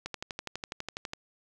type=click train; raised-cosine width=0.2 ms; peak=-18 dBFS; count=14; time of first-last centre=0.06-1.134 s; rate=12.1 Hz; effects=none